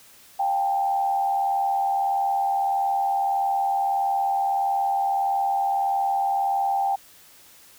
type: tone with frequency modulation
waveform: sine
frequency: 791 Hz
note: G5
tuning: 15 cents sharp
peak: -20 dBFS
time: 0.39-6.96 s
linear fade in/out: 10 ms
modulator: 81.6 Hz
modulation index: 0.58
effects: white hiss -51 dBFS RMS until 7.78 s